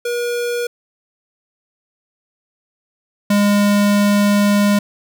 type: tone pair in turn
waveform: square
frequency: 480 / 204.3 Hz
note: B4 / G#3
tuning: -49 / -28 cents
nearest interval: octave + minor third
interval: 1479 cents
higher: first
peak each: -19 / -12 dBFS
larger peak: second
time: 0.05-0.67 / 3.3-4.79 s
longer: second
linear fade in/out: 5 ms
effects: none